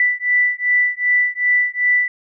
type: beating tone pair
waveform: sine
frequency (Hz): 1975.5 / 1978.1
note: B6 / B6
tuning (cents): 0 / +2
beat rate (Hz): 2.6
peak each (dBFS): -17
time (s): 0-2.08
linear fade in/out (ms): 2
effects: none